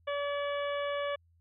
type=harmonic tone with a mistuned harmonic; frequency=572 Hz; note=D5; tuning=46 cents flat; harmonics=1 / 2 / 3 / 4 / 5 / 6; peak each=-32 / -38 / -42 / -44 / -46 / -48 dBFS; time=0.07-1.16 s; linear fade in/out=10 ms; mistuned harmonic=5; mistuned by=+33 cents; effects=added 84 Hz sine -63 dBFS peak until 1.4 s